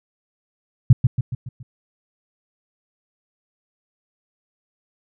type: tone with echo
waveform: sine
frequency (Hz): 123.9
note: B2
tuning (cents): +6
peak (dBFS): -4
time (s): 0.9-0.93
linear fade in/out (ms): 5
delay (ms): 140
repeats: 5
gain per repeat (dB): -6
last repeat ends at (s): 1.63
effects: none